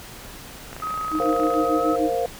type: click train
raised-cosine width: 0.5 ms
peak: -21 dBFS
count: 24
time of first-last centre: 0.73-1.54 s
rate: 28.4 Hz
type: tone with pitch glide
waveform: sine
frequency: 1265 to 1285.6 Hz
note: D#6 to E6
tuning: +28 to -44 cents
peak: -25 dBFS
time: 0.82-1.96 s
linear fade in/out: 5 ms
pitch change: +28 cents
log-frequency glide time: 1.74-1.85 s
type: tone with tremolo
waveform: sine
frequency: 311.1 Hz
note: D#4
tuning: in tune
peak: -19 dBFS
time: 1.11-2.11 s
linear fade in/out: 50 ms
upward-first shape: sine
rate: 6.7 Hz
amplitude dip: 90%
type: chord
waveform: sine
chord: Bb suspended second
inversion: none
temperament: equal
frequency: 466.2 / 523.3 / 698.5 Hz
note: Bb4 / C5 / F5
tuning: 0 / 0 / 0 cents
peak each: -25 / -25 / -25 dBFS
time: 1.2-2.26 s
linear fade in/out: 0 ms
effects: pink hiss -40 dBFS RMS until 2.39 s